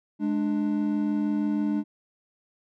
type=tone pair together; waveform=triangle; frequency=209.7 / 295.9 Hz; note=G#3 / D4; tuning=+17 / +13 cents; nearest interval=tritone; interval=596 cents; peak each=-24 dBFS; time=0.19-1.84 s; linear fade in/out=50 ms; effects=none